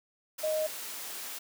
sine tone in noise, 622.3 Hz, D#5, in tune, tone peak -27 dBFS, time 0.43-0.67 s, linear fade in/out 10 ms, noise white, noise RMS -40 dBFS, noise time 0.38-1.39 s, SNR +10 dB, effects high-pass 300 Hz 12 dB/octave

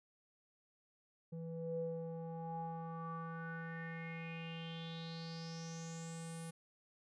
square tone with low-pass filter sweep, 164.81 Hz, E3, in tune, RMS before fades -45 dBFS, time 1.32-6.51 s, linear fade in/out 10 ms, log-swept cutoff 370 to 10000 Hz, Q 7.3, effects none

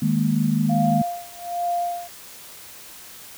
sine chord, D# suspended fourth, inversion none, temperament equal, 155.56 / 207.7 / 233.1 Hz, D#3 / G#3 / A#3, 0 / 0 / 0 cents, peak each -22 dBFS, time 0.02-1.02 s, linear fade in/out 5 ms
sine tone with tremolo, 698.5 Hz, F5, in tune, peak -20 dBFS, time 0.69-2.08 s, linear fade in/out 10 ms, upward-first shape sine, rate 1.2 Hz, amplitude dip 95%
effects white hiss -42 dBFS RMS until 3.37 s

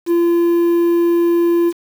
triangle tone with quantisation, 342.1 Hz, F4, 36 cents flat, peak -9 dBFS, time 0.06-1.73 s, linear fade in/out 50 ms, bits 6, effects none

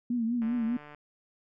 sine tone with vibrato, 233.9 Hz, A#3, 6 cents sharp, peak -26 dBFS, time 0.1-0.77 s, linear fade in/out 5 ms, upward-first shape triangle, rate 5 Hz, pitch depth 100 cents each way
click train, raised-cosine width 0.5 ms, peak -33 dBFS, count 79, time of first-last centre 0.42-0.947 s, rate 148 Hz
effects none

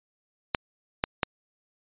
clicks, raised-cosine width 0.3 ms, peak -6 dBFS, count 3, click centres 0.548 / 1.039 / 1.232 s, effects resampled to 8000 Hz

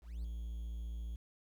triangle tone with ADSR envelope, 57.3 Hz, A#1, 29 cents flat, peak -34 dBFS, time 0.01-1.16 s, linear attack 230 ms, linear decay 7 ms, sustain -3 dB, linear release 5 ms, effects 11-bit

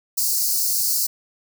white high-pass noise, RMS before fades -21 dBFS, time 0.17-1.07 s, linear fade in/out 10 ms, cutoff 4300 Hz, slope 96 dB/octave, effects none

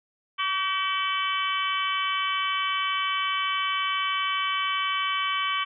harmonic tone with a mistuned harmonic, 380.9 Hz, G4, 50 cents flat, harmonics 3 / 4 / 5 / 6 / 7 / 8 / 9, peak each -27 / -35 / -38 / -31 / -39 / -30 / -41 dBFS, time 0.38-5.65 s, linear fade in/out 20 ms, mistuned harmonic 4, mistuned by +24 cents, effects none

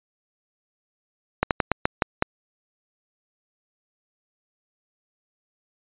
slowing click train, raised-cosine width 0.5 ms, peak -3 dBFS, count 7, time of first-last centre 1.43-2.224 s, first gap 78 ms, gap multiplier 1.21, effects resampled to 8000 Hz

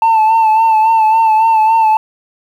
sine tone with vibrato, 886 Hz, A5, 12 cents sharp, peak -4 dBFS, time 0.02-1.97 s, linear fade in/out 2 ms, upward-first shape sine, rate 3.6 Hz, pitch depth 41 cents each way, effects tanh soft clip ceiling -6 dBFS + 7-bit

